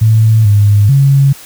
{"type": "tone with pitch steps", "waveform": "sine", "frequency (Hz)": [110.6, 102.8, 138.1], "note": ["A2", "G#2", "C#3"], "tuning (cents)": [9, -17, -6], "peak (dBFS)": -4, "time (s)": [0.01, 1.33], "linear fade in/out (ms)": 10, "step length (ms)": 440, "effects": ["white hiss -34 dBFS RMS until 1.45 s"]}